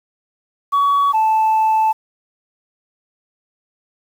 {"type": "tone pair in turn", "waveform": "sine", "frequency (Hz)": [1129, 876.7], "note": ["C#6", "A5"], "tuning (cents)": [31, -7], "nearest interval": "major third", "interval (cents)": 438, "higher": "first", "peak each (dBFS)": -10, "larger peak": "neither", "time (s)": [[0.72, 1.13], [1.13, 1.93]], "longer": "second", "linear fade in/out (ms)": 20, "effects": ["tanh soft clip ceiling -10 dBFS", "7-bit"]}